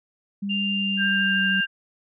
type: tone with pitch glide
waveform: sine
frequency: 200.1 to 190.84 Hz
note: G3 to G3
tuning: +36 to -46 cents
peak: -25 dBFS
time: 0.42-1.61 s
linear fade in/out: 10 ms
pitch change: -82 cents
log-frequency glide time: 0.64-1.45 s
type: tone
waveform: sine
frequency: 2794 Hz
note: F7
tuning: in tune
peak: -24 dBFS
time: 0.49-1.66 s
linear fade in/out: 20 ms
type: tone with vibrato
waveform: sine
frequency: 1591 Hz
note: G6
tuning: 25 cents sharp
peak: -21 dBFS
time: 0.97-1.67 s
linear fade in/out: 50 ms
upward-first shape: sine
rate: 13 Hz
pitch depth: 12 cents each way
effects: none